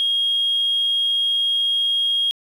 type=tone; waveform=sine; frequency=3262 Hz; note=G#7; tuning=32 cents flat; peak=-16 dBFS; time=0-2.31 s; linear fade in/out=0 ms; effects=tanh soft clip ceiling -12 dBFS + 8-bit